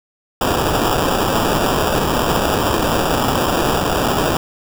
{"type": "noise with sample-and-hold", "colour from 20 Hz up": "violet", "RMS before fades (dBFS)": -17, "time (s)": [0.41, 4.37], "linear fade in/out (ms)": 2, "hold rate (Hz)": 2100, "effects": []}